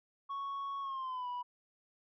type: tone with pitch glide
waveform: sine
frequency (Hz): 1108.7 to 982.1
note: C#6 to B5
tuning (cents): 0 to -10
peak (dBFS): -34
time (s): 0.29-1.43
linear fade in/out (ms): 20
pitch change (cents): -210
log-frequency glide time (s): 0.81-1.28
effects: tanh soft clip ceiling -36 dBFS